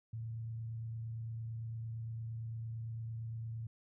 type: tone with frequency modulation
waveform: sine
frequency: 113.5 Hz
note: A#2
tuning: 46 cents flat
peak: -39 dBFS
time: 0.13-3.67 s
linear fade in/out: 5 ms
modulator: 28.8 Hz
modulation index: 0.22
effects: none